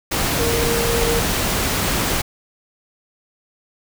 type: tone in noise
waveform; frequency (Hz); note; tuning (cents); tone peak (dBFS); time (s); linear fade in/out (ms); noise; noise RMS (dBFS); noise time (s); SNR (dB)
sine; 466.2; A#4; 0; -20; 0.39-1.2; 10; pink; -20; 0.11-2.22; -3
effects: none